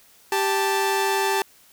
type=tone pair together; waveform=sawtooth; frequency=392 / 880 Hz; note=G4 / A5; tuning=0 / 0 cents; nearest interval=octave + major second; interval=1400 cents; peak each=-19 dBFS; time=0.32-1.42 s; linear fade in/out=2 ms; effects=white hiss -54 dBFS RMS until 1.72 s